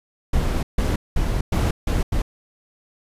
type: noise bursts at uneven times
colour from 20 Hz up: brown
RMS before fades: -20 dBFS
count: 6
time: 0.33-0.63 / 0.78-0.96 / 1.16-1.41 / 1.52-1.71 / 1.87-2.03 / 2.12-2.22 s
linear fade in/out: 5 ms
effects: resampled to 32000 Hz